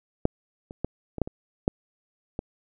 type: clicks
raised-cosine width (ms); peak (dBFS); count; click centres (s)
2; -6 / -25 / -13 / -20 / -9 / -21 / -7 / -16; 8; 0.254 / 0.709 / 0.846 / 1.183 / 1.217 / 1.275 / 1.679 / 2.391
effects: none